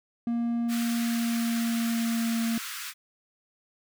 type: tone with pitch glide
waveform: triangle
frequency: 234.9 to 229 Hz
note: A#3 to A#3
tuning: +13 to -31 cents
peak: -23 dBFS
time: 0.27-2.58 s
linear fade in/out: 2 ms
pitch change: -44 cents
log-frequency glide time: 0.62-2.45 s
type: high-pass noise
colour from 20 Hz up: pink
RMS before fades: -37 dBFS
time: 0.68-2.94 s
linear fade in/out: 50 ms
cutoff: 1200 Hz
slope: 48 dB/octave
effects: none